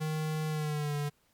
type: tone with pitch glide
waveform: square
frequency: 155.56 to 145.98 Hz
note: D#3 to D3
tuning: 0 to -10 cents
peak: -31 dBFS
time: 0-1.1 s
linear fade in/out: 20 ms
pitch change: -110 cents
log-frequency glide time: 0.48-0.95 s
effects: pink hiss -70 dBFS RMS until 1.33 s + MP3 96 kbps